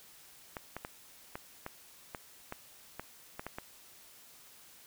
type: clicks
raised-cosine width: 0.5 ms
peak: -24 dBFS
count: 11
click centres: 0.568 / 0.766 / 0.849 / 1.355 / 1.664 / 2.148 / 2.524 / 2.996 / 3.395 / 3.466 / 3.585 s
effects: white hiss -57 dBFS RMS until 4.86 s